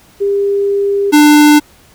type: tone pair in turn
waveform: sine / square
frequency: 400.4 / 297.7 Hz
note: G4 / D4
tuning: +37 / +24 cents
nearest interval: perfect fourth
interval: 513 cents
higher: first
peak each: -10 / -4 dBFS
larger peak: second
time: 0.2-1.12 / 1.12-1.6 s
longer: first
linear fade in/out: 20 ms
effects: pink hiss -45 dBFS RMS until 1.94 s